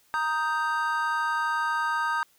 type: chord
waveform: triangle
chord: Eb major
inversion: second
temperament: equal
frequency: 932.3 / 1244.5 / 1568 Hz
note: Bb5 / Eb6 / G6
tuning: 0 / 0 / 0 cents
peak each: -27 dBFS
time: 0.14-2.23 s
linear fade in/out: 0 ms
effects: white hiss -63 dBFS RMS until 2.38 s